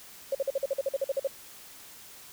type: tone bursts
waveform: sine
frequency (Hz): 546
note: C#5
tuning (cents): -26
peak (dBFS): -24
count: 13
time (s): 0.32-1.274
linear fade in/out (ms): 5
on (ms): 30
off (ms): 47
effects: white hiss -49 dBFS RMS until 2.32 s